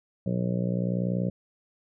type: harmonic tone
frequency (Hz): 60.5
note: B1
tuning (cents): -35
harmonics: 2 / 3 / 4 / 5 / 6 / 7 / 8 / 9 / 10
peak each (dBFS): -30 / -27 / -39 / -40 / -44 / -41 / -39 / -36 / -44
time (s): 0.26-1.3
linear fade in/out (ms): 5
effects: none